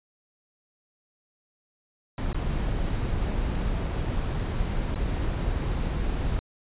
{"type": "noise with dropouts", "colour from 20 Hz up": "brown", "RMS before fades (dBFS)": -27, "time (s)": [2.18, 6.39], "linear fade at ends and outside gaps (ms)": 0, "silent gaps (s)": [[2.33, 2.346], [4.945, 4.958]], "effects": ["resampled to 8000 Hz"]}